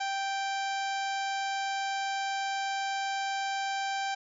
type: harmonic tone with a mistuned harmonic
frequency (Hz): 784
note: G5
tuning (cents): 0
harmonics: 1 / 2 / 3 / 4 / 5 / 6 / 7 / 8 / 9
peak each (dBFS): -31 / -37 / -41 / -43 / -45 / -47 / -48 / -49 / -50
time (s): 0-4.15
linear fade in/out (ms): 10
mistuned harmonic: 7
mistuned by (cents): -32
effects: none